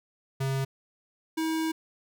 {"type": "tone pair in turn", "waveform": "square", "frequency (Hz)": [134.8, 320.6], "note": ["C#3", "E4"], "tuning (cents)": [-48, -48], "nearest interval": "octave + minor third", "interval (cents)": 1500, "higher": "second", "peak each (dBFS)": [-27, -27], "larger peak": "neither", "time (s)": [[0.4, 0.65], [1.37, 1.72]], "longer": "second", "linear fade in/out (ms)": 10, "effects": []}